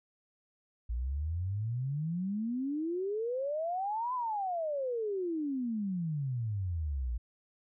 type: exponential two-way sweep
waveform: sine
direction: up then down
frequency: 56 to 1027 to 56 Hz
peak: -31 dBFS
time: 0.89-7.18 s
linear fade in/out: 10 ms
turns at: 4.14 s
effects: none